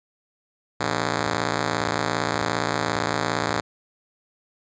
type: ring-modulated tone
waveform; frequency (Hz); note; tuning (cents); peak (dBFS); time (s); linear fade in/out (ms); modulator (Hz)
5% pulse; 142.6; C#3; +49; -8; 0.8-3.61; 10; 28.7
effects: resampled to 16000 Hz